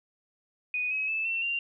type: tone with pitch steps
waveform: sine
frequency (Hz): 2482 / 2552 / 2624 / 2697 / 2773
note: D#7 / D#7 / E7 / E7 / F7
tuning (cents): -5 / +43 / -9 / +39 / -13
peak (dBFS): -27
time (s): 0.74-1.59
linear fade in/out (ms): 2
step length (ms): 170
effects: none